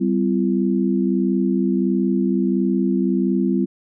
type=tone cluster; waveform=sine; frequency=194.1 / 255.6 / 339.7 Hz; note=G3 / C4 / F4; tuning=-17 / -40 / -48 cents; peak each=-19 / -21 / -22 dBFS; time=0-3.66 s; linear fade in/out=20 ms; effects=none